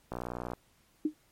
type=click train; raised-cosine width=1 ms; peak=-22 dBFS; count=26; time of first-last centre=0.12-0.535 s; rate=60.3 Hz
type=tone with exponential decay; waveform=sine; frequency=306 Hz; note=D#4; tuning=29 cents flat; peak=-22 dBFS; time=1.05-1.14 s; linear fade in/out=5 ms; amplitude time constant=19 ms
effects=pink hiss -67 dBFS RMS until 1.31 s + MP3 64 kbps